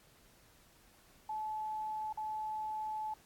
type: tone with dropouts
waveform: sine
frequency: 863 Hz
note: A5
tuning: 34 cents flat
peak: -36 dBFS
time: 1.29-3.14 s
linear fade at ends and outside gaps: 5 ms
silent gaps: 2.128-2.173 s
effects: pink hiss -64 dBFS RMS until 3.25 s + AAC 64 kbps